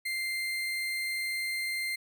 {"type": "tone", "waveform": "35% pulse", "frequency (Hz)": 2093, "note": "C7", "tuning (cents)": 0, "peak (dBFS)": -29, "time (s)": [0.05, 1.96], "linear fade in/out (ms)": 10, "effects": []}